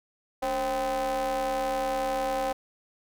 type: ring-modulated tone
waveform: square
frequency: 124.3 Hz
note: B2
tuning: 12 cents sharp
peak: -24 dBFS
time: 0.42-2.53 s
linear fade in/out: 10 ms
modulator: 657 Hz
effects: none